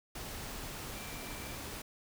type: tone in noise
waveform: sine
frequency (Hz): 2349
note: D7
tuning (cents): 0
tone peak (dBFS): -52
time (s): 0.95-1.56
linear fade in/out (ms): 5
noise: pink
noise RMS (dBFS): -43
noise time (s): 0.15-1.82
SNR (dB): -12
effects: none